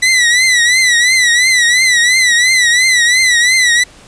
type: tone with vibrato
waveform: sawtooth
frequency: 1976 Hz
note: B6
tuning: in tune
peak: -4 dBFS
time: 0.02-3.84 s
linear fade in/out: 10 ms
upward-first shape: triangle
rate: 2.9 Hz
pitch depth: 110 cents each way
effects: pink hiss -40 dBFS RMS until 4.07 s + resampled to 22050 Hz